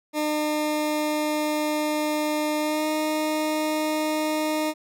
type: tone with pitch glide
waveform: 20% pulse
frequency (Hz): 302.9 to 308.2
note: D#4 to D#4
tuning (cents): -46 to -16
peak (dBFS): -18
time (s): 0.13-4.74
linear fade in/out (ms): 50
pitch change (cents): +30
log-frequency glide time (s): 2.59-2.87
effects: none